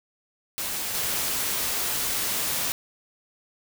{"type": "noise with level steps", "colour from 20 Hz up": "white", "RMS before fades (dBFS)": [-30, -27], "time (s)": [0.58, 2.72], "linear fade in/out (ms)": 0, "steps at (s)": 0.94, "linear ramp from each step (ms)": 10, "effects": []}